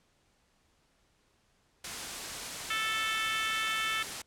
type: noise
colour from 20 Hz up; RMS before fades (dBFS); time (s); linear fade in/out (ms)
white; -38; 1.84-4.22; 5
type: harmonic tone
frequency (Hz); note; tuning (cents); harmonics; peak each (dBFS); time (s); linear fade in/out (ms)
440; A4; 0; 3 / 4 / 5 / 6 / 7 / 8; -35 / -36 / -37 / -38 / -38 / -39; 2.7-4.03; 5
effects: pink hiss -70 dBFS RMS until 4.26 s + low-pass 9000 Hz 12 dB/octave